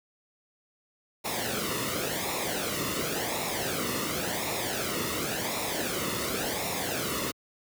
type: noise with flanger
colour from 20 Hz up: pink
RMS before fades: -31 dBFS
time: 1.24-7.32 s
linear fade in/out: 20 ms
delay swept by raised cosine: 0.64 to 1.28 ms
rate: 0.92 Hz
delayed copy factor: -0.65
effects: high-pass 80 Hz 12 dB/octave